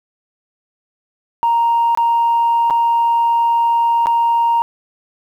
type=tone with dropouts; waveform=sine; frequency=932.3 Hz; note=A#5; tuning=in tune; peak=-10 dBFS; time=1.43-4.62 s; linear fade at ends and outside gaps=0 ms; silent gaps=1.95-1.974 / 2.7-2.707 / 4.059-4.069 s; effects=tanh soft clip ceiling -8 dBFS + 8-bit